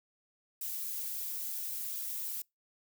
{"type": "noise with flanger", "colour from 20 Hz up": "violet", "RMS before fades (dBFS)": -38, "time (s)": [0.61, 2.42], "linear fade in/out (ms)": 5, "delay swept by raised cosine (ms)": [1.2, 5], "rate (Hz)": 3.6, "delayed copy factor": 0.85, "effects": ["noise-tail reverb RT60 0.2 s tail -26 dB re dry"]}